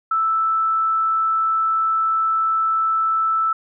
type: tone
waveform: sine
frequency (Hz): 1318.5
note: E6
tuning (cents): 0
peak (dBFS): -16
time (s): 0.11-3.53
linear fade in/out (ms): 5
effects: none